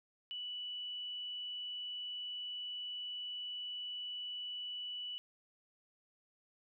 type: tone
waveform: sine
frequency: 2960 Hz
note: F#7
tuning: in tune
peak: -40 dBFS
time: 0.31-5.18 s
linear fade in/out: 0 ms
effects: none